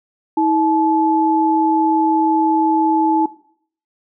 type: tone pair together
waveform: sine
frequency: 320.9 / 863 Hz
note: E4 / A5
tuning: -46 / -34 cents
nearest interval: octave + perfect fourth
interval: 1712 cents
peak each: -15 / -16 dBFS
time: 0.37-3.26 s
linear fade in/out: 5 ms
effects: noise-tail reverb RT60 0.6 s tail -18 dB re dry